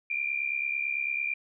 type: tone pair together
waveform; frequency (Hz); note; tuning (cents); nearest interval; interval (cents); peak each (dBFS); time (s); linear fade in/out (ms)
sine; 2349 / 2418; D7 / D7; 0 / +50; minor second; 50; -31 / -30; 0.1-1.34; 5
effects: none